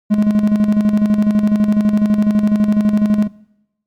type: tone with tremolo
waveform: triangle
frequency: 210 Hz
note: G#3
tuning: 19 cents sharp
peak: -6 dBFS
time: 0.1-3.28 s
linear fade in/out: 20 ms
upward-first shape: square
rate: 12 Hz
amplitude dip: 50%
effects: noise-tail reverb RT60 0.9 s tail -22 dB re dry + MP3 96 kbps